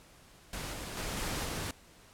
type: noise with level steps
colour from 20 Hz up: pink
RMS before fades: -39 / -41 / -37 / -35 / -37 dBFS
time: 0.53-1.71 s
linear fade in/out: 2 ms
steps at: 0.73 / 0.97 / 1.17 / 1.45 s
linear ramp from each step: 2 ms
effects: pink hiss -58 dBFS RMS until 2.13 s + low-pass 12000 Hz 12 dB/octave